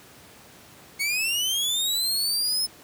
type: linear sweep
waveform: sawtooth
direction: up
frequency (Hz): 2190 to 5240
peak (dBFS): -20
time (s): 0.99-2.67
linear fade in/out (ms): 20
effects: pink hiss -49 dBFS RMS until 2.83 s + high-pass 100 Hz 12 dB/octave